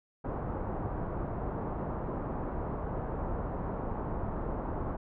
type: low-pass noise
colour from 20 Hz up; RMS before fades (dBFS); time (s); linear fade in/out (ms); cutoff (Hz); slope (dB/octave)
pink; -35; 0.24-4.97; 10; 1100; 24
effects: none